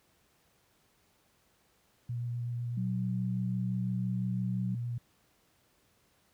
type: tone with vibrato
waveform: sine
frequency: 120 Hz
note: B2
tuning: 49 cents flat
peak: -32 dBFS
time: 2.09-4.98 s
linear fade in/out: 5 ms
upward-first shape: square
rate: 8 Hz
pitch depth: 9 cents each way
type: tone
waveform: sine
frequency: 185.9 Hz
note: F#3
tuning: 8 cents sharp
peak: -32 dBFS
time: 2.77-4.75 s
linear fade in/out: 5 ms
effects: pink hiss -69 dBFS RMS until 6.33 s + high-pass 60 Hz 12 dB/octave